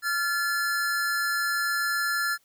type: tone pair together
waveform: square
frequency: 1383.4 / 1724 Hz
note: F6 / A6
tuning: -17 / -36 cents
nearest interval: major third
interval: 381 cents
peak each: -28 dBFS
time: 0.02-2.38 s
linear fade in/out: 50 ms
effects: white hiss -66 dBFS RMS until 2.44 s